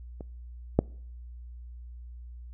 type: clicks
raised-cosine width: 2 ms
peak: -26 / -6 dBFS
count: 2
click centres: 0.208 / 0.79 s
effects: noise-tail reverb RT60 0.6 s tail -26 dB re dry + added 60 Hz sine -41 dBFS peak until 2.53 s